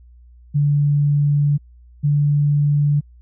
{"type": "tone pair in turn", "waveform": "sine", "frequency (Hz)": [145, 145.68], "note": ["D3", "D3"], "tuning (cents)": [-22, -14], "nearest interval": "unison", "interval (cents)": 8, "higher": "second", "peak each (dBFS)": -13, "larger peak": "neither", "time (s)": [[0.54, 1.58], [2.03, 3.01]], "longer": "first", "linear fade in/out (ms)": 20, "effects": ["added 60 Hz sine -43 dBFS peak until 3.21 s"]}